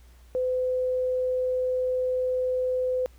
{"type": "tone", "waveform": "sine", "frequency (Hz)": 508, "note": "B4", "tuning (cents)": 49, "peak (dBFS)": -23, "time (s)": [0.35, 3.06], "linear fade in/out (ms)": 0, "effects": ["added 60 Hz sine -50 dBFS peak until 3.18 s", "pink hiss -61 dBFS RMS until 3.18 s"]}